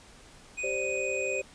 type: tone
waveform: square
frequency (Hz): 2489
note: D#7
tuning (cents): 0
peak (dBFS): -32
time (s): 0.57-1.42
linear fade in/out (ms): 20
type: chord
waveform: sine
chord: G suspended fourth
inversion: none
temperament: equal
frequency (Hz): 392 / 523.3 / 587.3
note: G4 / C5 / D5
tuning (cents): 0 / 0 / 0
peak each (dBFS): -35 / -33 / -37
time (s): 0.63-1.42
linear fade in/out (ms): 10
effects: pink hiss -53 dBFS RMS until 1.54 s + resampled to 22050 Hz